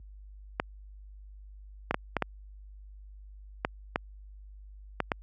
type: clicks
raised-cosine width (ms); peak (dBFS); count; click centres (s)
0.5; -11; 9; 0.599 / 1.91 / 1.944 / 2.167 / 2.223 / 3.649 / 3.959 / 5.003 / 5.118
effects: added 50 Hz sine -37 dBFS peak until 5.22 s + high-pass 80 Hz 12 dB/octave